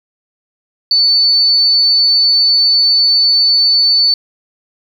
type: tone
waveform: triangle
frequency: 4496 Hz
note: C#8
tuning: 24 cents sharp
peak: -4 dBFS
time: 0.91-4.14 s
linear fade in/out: 2 ms
effects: tanh soft clip ceiling -6 dBFS